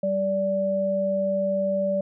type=tone pair together; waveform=sine; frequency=194.5 / 581.4 Hz; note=G3 / D5; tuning=-13 / -18 cents; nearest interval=octave + perfect fifth; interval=1895 cents; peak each=-28 / -22 dBFS; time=0.03-2.01 s; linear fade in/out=5 ms; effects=none